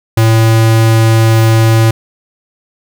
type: tone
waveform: square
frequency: 112.4 Hz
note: A2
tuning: 37 cents sharp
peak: -6 dBFS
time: 0.17-1.91 s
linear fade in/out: 5 ms
effects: none